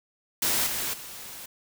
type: noise with level steps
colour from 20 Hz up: white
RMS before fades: -25 / -30 / -41 dBFS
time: 0.42-1.46 s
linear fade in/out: 5 ms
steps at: 0.66 / 0.93 s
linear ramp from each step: 10 ms
effects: none